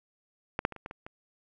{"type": "clicks", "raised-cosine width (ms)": 0.5, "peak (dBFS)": [-14, -9, -26, -29, -23, -26, -27], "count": 7, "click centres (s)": [0.591, 0.651, 0.723, 0.763, 0.861, 0.911, 1.065], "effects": []}